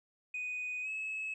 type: tone with pitch glide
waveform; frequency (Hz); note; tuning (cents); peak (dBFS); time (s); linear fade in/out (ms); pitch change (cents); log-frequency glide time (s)
sine; 2489 to 2584; D#7 to E7; 0 to -35; -34; 0.34-1.34; 5; +65; 0.82-0.89
effects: tanh soft clip ceiling -33 dBFS